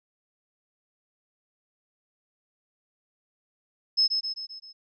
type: tone with echo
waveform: sine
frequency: 5190 Hz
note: E8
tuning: 28 cents flat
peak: -18 dBFS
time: 3.97-4.08 s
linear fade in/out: 20 ms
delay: 130 ms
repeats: 5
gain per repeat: -5 dB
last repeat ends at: 4.73 s
effects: none